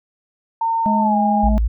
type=tone with pitch glide; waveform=sine; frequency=910 to 815.4 Hz; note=A#5 to G#5; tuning=-42 to -32 cents; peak=-16 dBFS; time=0.61-1.49 s; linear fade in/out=5 ms; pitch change=-190 cents; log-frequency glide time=0.98-1.17 s
type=harmonic tone; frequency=212.4 Hz; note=G#3; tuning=39 cents sharp; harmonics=1 / 3 / 4; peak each=-17 / -25 / -32 dBFS; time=0.86-1.58 s; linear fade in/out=0 ms
type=tone; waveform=sine; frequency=55.6 Hz; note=A1; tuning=19 cents sharp; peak=-14 dBFS; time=1.43-1.68 s; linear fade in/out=10 ms
effects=none